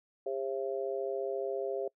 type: harmonic tone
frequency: 134.4 Hz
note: C3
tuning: 47 cents sharp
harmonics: 3 / 4 / 5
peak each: -35 / -36 / -39 dBFS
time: 0.26-1.88 s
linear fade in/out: 5 ms
effects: noise-tail reverb RT60 0.1 s tail -25 dB re dry